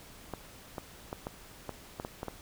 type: clicks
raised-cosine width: 1 ms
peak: -22 dBFS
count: 9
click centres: 0.337 / 0.782 / 1.129 / 1.269 / 1.693 / 1.999 / 2.049 / 2.231 / 2.283 s
effects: pink hiss -52 dBFS RMS until 2.41 s